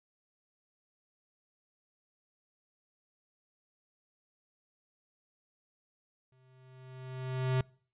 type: tone with exponential growth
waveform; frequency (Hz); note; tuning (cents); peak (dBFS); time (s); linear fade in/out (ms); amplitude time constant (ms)
square; 129.5; C3; -17; -26; 6.32-7.61; 2; 280
effects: noise-tail reverb RT60 0.5 s tail -26 dB re dry + resampled to 8000 Hz